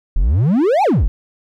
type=exponential two-way sweep; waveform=triangle; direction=up then down; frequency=34.69 to 880 to 34.69 Hz; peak=-9 dBFS; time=0.16-1.08 s; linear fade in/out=0 ms; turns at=0.83 s; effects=none